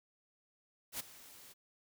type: noise with ADSR envelope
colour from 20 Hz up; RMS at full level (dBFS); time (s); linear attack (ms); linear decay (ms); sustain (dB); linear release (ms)
white; -38; 0.92-1.54; 78; 13; -18; 25
effects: none